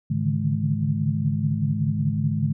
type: tone cluster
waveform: sine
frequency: 104.7 / 142 / 147.1 / 158.2 / 211.5 Hz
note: G#2 / C#3 / D3 / D#3 / G#3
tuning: +15 / +42 / +3 / +29 / +32 cents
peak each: -27 dBFS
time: 0.1-2.53 s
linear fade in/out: 10 ms
effects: none